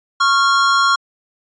square tone pair together, 1100 / 1386.9 Hz, C#6 / F6, -14 / -12 cents, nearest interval major third, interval 402 cents, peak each -15 dBFS, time 0.2-0.96 s, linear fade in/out 10 ms, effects resampled to 16000 Hz

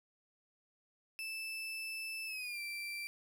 35% pulse tone with pitch glide, 2637 to 2349 Hz, E7 to D7, 0 to 0 cents, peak -38 dBFS, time 1.19-3.07 s, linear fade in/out 0 ms, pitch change -200 cents, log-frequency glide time 2.26-2.6 s, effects none

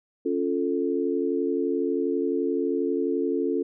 sine chord, Db augmented, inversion none, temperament equal, 277.2 / 349.2 / 440 Hz, Db4 / F4 / A4, 0 / 0 / 0 cents, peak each -27 dBFS, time 0.25-3.63 s, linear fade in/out 10 ms, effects none

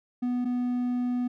triangle tone pair in turn, 246.5 / 246.5 Hz, B3 / B3, -3 / -3 cents, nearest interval unison, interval 0 cents, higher neither, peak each -23 dBFS, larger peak neither, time 0.22-0.45 / 0.45-1.28 s, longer second, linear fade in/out 10 ms, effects none

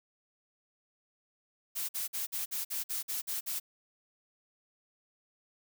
blue noise bursts, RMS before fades -35 dBFS, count 10, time 1.75-3.6 s, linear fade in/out 20 ms, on 140 ms, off 50 ms, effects none

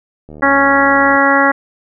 click train, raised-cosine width 2 ms, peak -21 dBFS, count 67, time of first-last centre 0.29-1.163 s, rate 75.6 Hz
harmonic tone, 277.2 Hz, C#4, in tune, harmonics 1 / 2 / 3 / 4 / 5 / 6 / 7, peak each -16 / -16 / -16 / -16 / -16 / -16 / -16 dBFS, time 0.42-1.52 s, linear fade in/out 10 ms
effects none

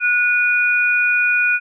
sine tone pair together, 1460 / 2455 Hz, F#6 / D#7, -24 / -24 cents, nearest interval major sixth, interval 900 cents, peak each -16 dBFS, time 0-1.6 s, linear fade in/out 50 ms, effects none

